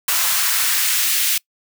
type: noise with high-pass filter sweep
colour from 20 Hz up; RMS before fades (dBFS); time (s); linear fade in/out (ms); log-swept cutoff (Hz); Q
white; -18; 0.08-1.38; 5; 960 to 2400; 1.1
effects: noise-tail reverb RT60 0.1 s tail -24 dB re dry